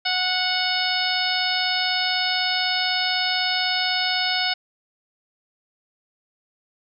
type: harmonic tone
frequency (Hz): 736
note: F#5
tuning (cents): -9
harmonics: 1 / 2 / 3 / 4 / 5 / 6 / 7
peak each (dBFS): -28 / -28 / -28 / -28 / -28 / -28 / -28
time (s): 0.05-4.54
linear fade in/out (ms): 10
effects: none